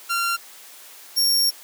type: tone pair in turn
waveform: sawtooth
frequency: 1379 / 5526 Hz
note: F6 / F8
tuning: -22 / -19 cents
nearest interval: 2 octaves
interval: 2403 cents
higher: second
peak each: -17 / -14 dBFS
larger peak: second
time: 0.09-0.37 / 1.16-1.51 s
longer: second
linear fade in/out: 20 ms
effects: white hiss -44 dBFS RMS until 1.63 s + high-pass 400 Hz 12 dB/octave